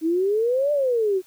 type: exponential two-way sweep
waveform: sine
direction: up then down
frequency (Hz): 311.1 to 597 to 361.4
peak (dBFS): -18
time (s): 0.01-1.22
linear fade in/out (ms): 50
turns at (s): 0.72
effects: white hiss -55 dBFS RMS until 1.26 s